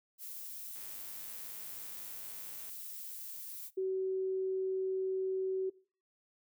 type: noise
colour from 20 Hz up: violet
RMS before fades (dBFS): -45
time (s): 0.18-3.71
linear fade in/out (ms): 50
type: click train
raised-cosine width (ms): 0.2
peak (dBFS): -39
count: 202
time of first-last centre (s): 0.76-2.693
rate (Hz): 104
type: tone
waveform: sine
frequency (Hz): 378.6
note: F#4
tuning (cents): +40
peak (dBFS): -31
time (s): 3.77-5.7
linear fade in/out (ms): 10
effects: noise-tail reverb RT60 0.4 s tail -21 dB re dry